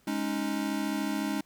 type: chord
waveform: square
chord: Ab suspended fourth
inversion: none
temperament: equal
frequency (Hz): 207.7 / 277.2 / 311.1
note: Ab3 / Db4 / Eb4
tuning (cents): 0 / 0 / 0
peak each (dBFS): -34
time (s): 0.07-1.41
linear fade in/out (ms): 5
effects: pink hiss -65 dBFS RMS until 1.45 s